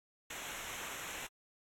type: noise with comb filter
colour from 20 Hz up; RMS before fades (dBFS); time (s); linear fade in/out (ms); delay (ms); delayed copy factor
pink; -44; 0.3-1.27; 5; 0.21; -0.8
effects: low-pass 12000 Hz 12 dB/octave + AAC 64 kbps